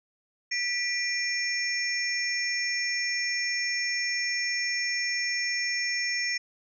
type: tone cluster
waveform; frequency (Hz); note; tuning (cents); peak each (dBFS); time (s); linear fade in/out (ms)
sine; 1965 / 2391 / 5420 / 6450; B6 / D7 / E8 / G8; -9 / +30 / +47 / +48; -30 / -32 / -31 / -38; 0.51-6.38; 10
effects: none